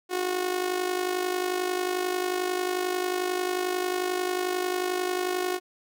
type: tone with amplitude modulation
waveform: sawtooth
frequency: 364.3 Hz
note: F#4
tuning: 27 cents flat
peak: -19 dBFS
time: 0.09-5.6 s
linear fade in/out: 50 ms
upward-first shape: sine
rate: 51.2 Hz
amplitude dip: 65%
effects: none